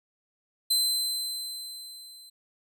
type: tone with level ramp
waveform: sawtooth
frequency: 4070 Hz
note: C8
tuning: 49 cents flat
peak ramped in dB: -18 to -45 dBFS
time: 0.7-2.3 s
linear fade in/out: 10 ms
effects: none